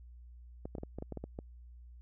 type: clicks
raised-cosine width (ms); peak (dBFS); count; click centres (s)
2; -27; 10; 0.655 / 0.752 / 0.783 / 0.834 / 0.986 / 1.024 / 1.123 / 1.173 / 1.24 / 1.389
effects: added 60 Hz sine -50 dBFS peak until 2.01 s